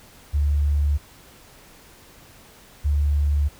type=tone pair in turn; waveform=sine; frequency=72.7 / 72.7 Hz; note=D2 / D2; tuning=-17 / -17 cents; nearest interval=unison; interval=0 cents; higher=neither; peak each=-17 / -17 dBFS; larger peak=neither; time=0.33-0.98 / 2.84-3.49 s; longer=neither; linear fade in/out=20 ms; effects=pink hiss -49 dBFS RMS until 3.59 s